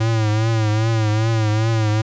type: tone with vibrato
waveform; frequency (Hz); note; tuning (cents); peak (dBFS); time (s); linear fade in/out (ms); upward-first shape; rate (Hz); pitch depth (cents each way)
square; 110; A2; 0; -16; 0-2.02; 10; triangle; 2.5; 77
effects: resampled to 16000 Hz